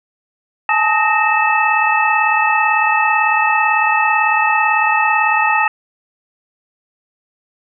sine tone cluster, 846 / 884 / 1267 / 1849 / 2624 Hz, G#5 / A5 / D#6 / A#6 / E7, +32 / +8 / +31 / -15 / -9 cents, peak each -18 dBFS, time 0.69-5.68 s, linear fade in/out 2 ms, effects none

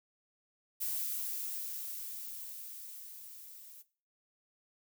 violet noise with level ramp, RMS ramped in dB -35 to -53 dBFS, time 0.8-3.83 s, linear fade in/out 20 ms, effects noise-tail reverb RT60 0.4 s tail -18 dB re dry

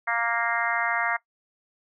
harmonic tone, 233.1 Hz, A#3, in tune, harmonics 3 / 4 / 5 / 6 / 7 / 8 / 9, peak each -31 / -31 / -31 / -31 / -31 / -31 / -31 dBFS, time 0.07-1.17 s, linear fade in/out 10 ms, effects noise-tail reverb RT60 0.1 s tail -19 dB re dry

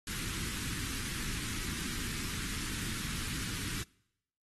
pink band-stop noise, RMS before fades -38 dBFS, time 0.07-3.83 s, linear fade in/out 2 ms, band 320 to 1300 Hz, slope 24 dB/octave, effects noise-tail reverb RT60 0.8 s tail -25 dB re dry + AAC 32 kbps

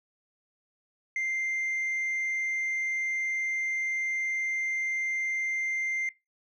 sine tone, 2093 Hz, C7, in tune, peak -25 dBFS, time 1.16-6.09 s, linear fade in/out 2 ms, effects noise-tail reverb RT60 0.2 s tail -19 dB re dry + tanh soft clip ceiling -26 dBFS

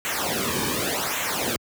pink noise with flanger, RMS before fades -26 dBFS, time 0.05-1.56 s, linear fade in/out 0 ms, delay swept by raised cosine 0.2 to 1.5 ms, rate 0.88 Hz, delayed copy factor -0.8, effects high-pass 80 Hz 12 dB/octave

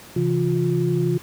sine tone cluster, 134.6 / 166.6 / 354.3 Hz, C3 / E3 / F4, +49 / +19 / +25 cents, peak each -22 dBFS, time 0.16-1.18 s, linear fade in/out 5 ms, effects pink hiss -43 dBFS RMS until 1.22 s + high-pass 80 Hz 12 dB/octave

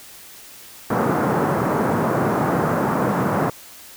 pink band-pass noise, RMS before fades -20 dBFS, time 0.9-3.5 s, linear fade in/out 5 ms, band 130 to 1400 Hz, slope 24 dB/octave, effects white hiss -42 dBFS RMS until 3.96 s

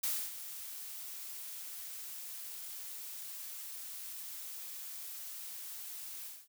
blue noise with ADSR envelope, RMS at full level -33 dBFS, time 0.03-6.48 s, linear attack 8 ms, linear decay 270 ms, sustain -12 dB, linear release 230 ms, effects none

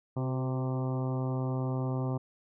harmonic tone with a mistuned harmonic, 130.1 Hz, C3, 9 cents flat, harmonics 1 / 2 / 3 / 4 / 5 / 6 / 7 / 8 / 9, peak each -30 / -36 / -40 / -42 / -44 / -46 / -47 / -48 / -49 dBFS, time 0.16-2.18 s, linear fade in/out 10 ms, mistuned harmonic 3, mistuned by -25 cents, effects none

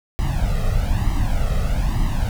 brown noise with flanger, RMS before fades -19 dBFS, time 0.19-2.29 s, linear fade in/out 0 ms, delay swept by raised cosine 1 to 1.58 ms, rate 1.1 Hz, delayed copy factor +0.85, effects none

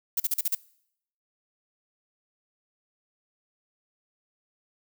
violet noise bursts, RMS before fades -25 dBFS, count 6, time 0.17-0.55 s, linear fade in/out 5 ms, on 30 ms, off 40 ms, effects noise-tail reverb RT60 0.7 s tail -22 dB re dry

